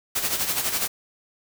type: noise with tremolo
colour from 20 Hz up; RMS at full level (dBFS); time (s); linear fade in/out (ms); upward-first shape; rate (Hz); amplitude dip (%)
white; -23; 0.15-0.88; 10; sine; 12; 60
effects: none